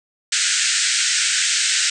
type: band-pass noise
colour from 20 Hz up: white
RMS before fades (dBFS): -19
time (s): 0.32-1.9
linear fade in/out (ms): 5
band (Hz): 1400 to 8500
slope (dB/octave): 96
effects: none